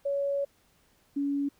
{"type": "tone pair in turn", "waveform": "sine", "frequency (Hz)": [561, 282.3], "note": ["C#5", "C#4"], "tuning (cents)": [21, 32], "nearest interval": "octave", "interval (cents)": 1189, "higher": "first", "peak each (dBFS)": -26, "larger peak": "neither", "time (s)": [[0.05, 0.45], [1.16, 1.49]], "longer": "first", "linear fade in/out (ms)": 10, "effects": ["pink hiss -66 dBFS RMS until 1.59 s"]}